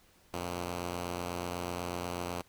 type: tone pair together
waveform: 5% pulse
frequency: 88.1 / 116.22 Hz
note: F2 / A#2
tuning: +16 / -5 cents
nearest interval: perfect fourth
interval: 479 cents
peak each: -24 / -35 dBFS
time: 0.33-2.42 s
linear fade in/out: 10 ms
effects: pink hiss -64 dBFS RMS until 2.48 s